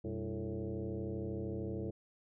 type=tone with frequency modulation; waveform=sine; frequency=123.47 Hz; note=B2; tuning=in tune; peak=-36 dBFS; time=0.04-1.91 s; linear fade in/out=10 ms; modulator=107 Hz; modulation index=3.6; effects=none